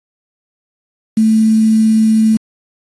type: tone with quantisation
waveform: sine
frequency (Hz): 220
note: A3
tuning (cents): 0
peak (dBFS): -7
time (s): 1.17-2.37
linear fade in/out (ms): 5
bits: 5
effects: AAC 32 kbps